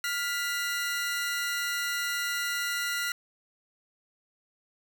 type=tone pair together; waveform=sawtooth; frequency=1408.3 / 1975.5 Hz; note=F6 / B6; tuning=+14 / 0 cents; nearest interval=tritone; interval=586 cents; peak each=-27 / -29 dBFS; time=0.04-3.12 s; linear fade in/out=2 ms; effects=10-bit